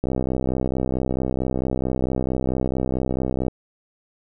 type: click train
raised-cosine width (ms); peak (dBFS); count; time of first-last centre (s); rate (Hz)
2; -10; 223; 0.04-3.482; 64.5
effects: none